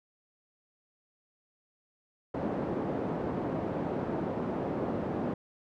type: band-pass noise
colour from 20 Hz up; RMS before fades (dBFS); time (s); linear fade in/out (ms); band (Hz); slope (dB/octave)
pink; -33; 2.34-5.34; 5; 190 to 620; 12
effects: none